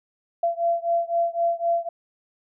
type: beating tone pair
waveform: sine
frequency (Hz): 679 / 682.9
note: F5 / F5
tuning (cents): -49 / -39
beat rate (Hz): 3.9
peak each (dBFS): -23 / -24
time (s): 0.43-1.89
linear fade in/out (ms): 5
effects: none